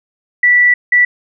sine tone bursts at uneven times, 1961 Hz, B6, 13 cents flat, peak -6 dBFS, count 2, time 0.43-0.74 / 0.92-1.05 s, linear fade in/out 5 ms, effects none

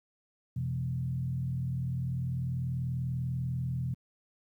sine tone with frequency modulation, 128 Hz, C3, 38 cents flat, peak -29 dBFS, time 0.56-3.94 s, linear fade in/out 5 ms, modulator 40.3 Hz, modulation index 0.8, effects high-pass 80 Hz 12 dB/octave + 11-bit

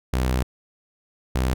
sawtooth tone pair in turn, 63.5 / 63.75 Hz, B1 / C2, +49 / -44 cents, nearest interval unison, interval 7 cents, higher second, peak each -16 dBFS, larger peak neither, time 0.13-0.43 / 1.35-1.54 s, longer first, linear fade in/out 5 ms, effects none

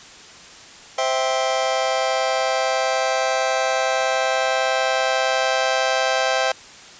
sawtooth chord, C major, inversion none, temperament just, 523.3 / 654.1 / 784.9 Hz, C5 / E5 / G5, 0 / -14 / +2 cents, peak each -19 dBFS, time 0.98-6.52 s, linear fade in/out 5 ms, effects white hiss -42 dBFS RMS until 6.99 s + resampled to 16000 Hz

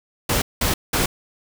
pink noise bursts, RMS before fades -20 dBFS, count 3, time 0.29-1.06 s, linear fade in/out 5 ms, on 130 ms, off 190 ms, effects none

